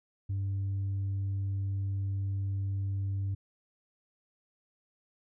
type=tone with tanh clipping; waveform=sine; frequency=98 Hz; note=G2; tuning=in tune; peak=-30 dBFS; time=0.29-3.35 s; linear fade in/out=10 ms; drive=1 dB; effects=none